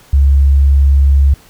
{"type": "tone", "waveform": "sine", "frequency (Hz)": 69.3, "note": "C#2", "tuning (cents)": 0, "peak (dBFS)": -5, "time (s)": [0.13, 1.34], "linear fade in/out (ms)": 5, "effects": ["pink hiss -44 dBFS RMS until 1.49 s"]}